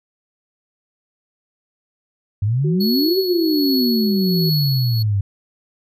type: exponential two-way sweep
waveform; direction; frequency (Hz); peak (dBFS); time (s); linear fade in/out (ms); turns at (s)
sine; up then down; 96.7 to 389.2 to 96.7; -15; 2.42-5.21; 5; 3.18
type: tone with pitch glide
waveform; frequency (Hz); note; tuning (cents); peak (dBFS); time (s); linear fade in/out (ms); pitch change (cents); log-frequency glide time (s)
sine; 370 to 375.8; F#4 to F#4; 0 to +27; -23; 2.64-4.5; 10; +27; 3.2-4.06
type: tone with tremolo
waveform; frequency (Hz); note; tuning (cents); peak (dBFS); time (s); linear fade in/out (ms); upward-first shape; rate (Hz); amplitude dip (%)
square; 4377; C#8; -23; -20; 2.8-5.03; 10; triangle; 1.3; 60
effects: none